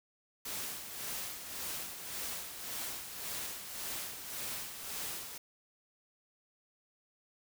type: noise with tremolo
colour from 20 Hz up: white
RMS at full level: -39 dBFS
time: 0.45-5.38 s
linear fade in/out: 5 ms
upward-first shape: sine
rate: 1.8 Hz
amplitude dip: 55%
effects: none